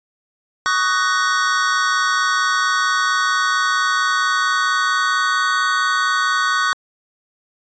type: chord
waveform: square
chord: D# minor seventh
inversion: third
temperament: just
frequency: 1120.1 / 1244.5 / 1493.4 / 1866.8 Hz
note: C#6 / D#6 / F#6 / A#6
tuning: +18 / 0 / +16 / +2 cents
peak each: -21 / -23 / -20 / -26 dBFS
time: 0.66-6.73 s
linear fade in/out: 0 ms
effects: resampled to 16000 Hz